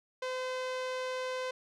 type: tone with low-pass filter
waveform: sawtooth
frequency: 512 Hz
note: C5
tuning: 38 cents flat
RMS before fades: -36 dBFS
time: 0.22-1.51 s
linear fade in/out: 5 ms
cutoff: 5500 Hz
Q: 0.69
effects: none